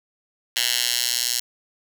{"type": "tone with high-pass filter sweep", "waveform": "10% pulse", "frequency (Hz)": 121.2, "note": "B2", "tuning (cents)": -32, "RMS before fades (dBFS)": -23, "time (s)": [0.56, 1.4], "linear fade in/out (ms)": 5, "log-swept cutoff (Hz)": [3100, 4900], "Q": 1.3, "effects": []}